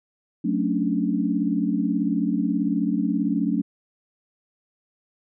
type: chord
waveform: sine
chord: D major seventh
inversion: first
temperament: just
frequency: 183.54 / 220.2 / 275.3 / 293.7 Hz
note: F#3 / A3 / C#4 / D4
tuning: -14 / +2 / -12 / 0 cents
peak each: -26 / -25 / -26 / -26 dBFS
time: 0.44-3.62 s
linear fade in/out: 10 ms
effects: none